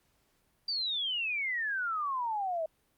sine exponential sweep, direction down, 4724 to 622.3 Hz, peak -30 dBFS, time 0.68-2.66 s, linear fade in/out 5 ms, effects pink hiss -72 dBFS RMS until 2.97 s + Opus 48 kbps

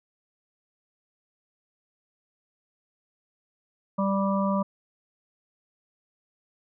harmonic tone, 196 Hz, G3, in tune, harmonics 1 / 3 / 5 / 6, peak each -24 / -29 / -31 / -32 dBFS, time 3.98-4.63 s, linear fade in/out 10 ms, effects none

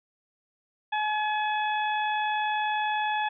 harmonic tone, 850 Hz, G#5, 40 cents sharp, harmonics 1 / 2 / 3 / 4, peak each -26 / -32 / -36 / -38 dBFS, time 0.92-3.29 s, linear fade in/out 10 ms, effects none

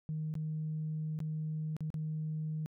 sine tone with dropouts, 155.56 Hz, D#3, in tune, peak -33 dBFS, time 0.09-2.66 s, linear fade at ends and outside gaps 0 ms, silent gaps 0.34-0.353 / 1.19-1.203 / 1.766-1.806 / 1.903-1.942 s, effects tanh soft clip ceiling -29 dBFS

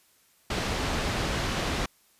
pink low-pass noise, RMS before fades -29 dBFS, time 0.5-1.86 s, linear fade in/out 5 ms, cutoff 5100 Hz, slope 12 dB/octave, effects white hiss -63 dBFS RMS until 2.19 s + resampled to 32000 Hz

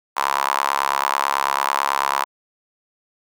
sawtooth tone with high-pass filter, 69.1 Hz, C#2, 5 cents flat, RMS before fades -21 dBFS, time 0.16-2.25 s, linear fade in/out 20 ms, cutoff 1000 Hz, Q 4.6, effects none

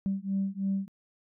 sine beating tone pair, 193.4 / 196.5 Hz, G3 / G3, -23 / +4 cents, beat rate 3.1 Hz, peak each -30 dBFS, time 0.06-0.88 s, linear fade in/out 0 ms, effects tanh soft clip ceiling -21 dBFS

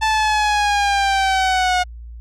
sawtooth linear sweep, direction down, 880 to 722 Hz, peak -11 dBFS, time 0.01-1.84 s, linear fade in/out 20 ms, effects added 58 Hz sine -32 dBFS peak until 2.2 s + low-pass 6000 Hz 12 dB/octave

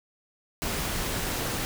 pink noise, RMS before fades -30 dBFS, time 0.62-1.65 s, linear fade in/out 0 ms, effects none

